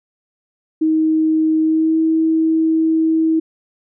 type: tone with pitch glide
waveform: sine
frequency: 315.7 to 321.2 Hz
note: D#4 to E4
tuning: +25 to -45 cents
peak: -12 dBFS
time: 0.81-3.4 s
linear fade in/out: 10 ms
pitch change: +30 cents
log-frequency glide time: 1.61-1.99 s
effects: none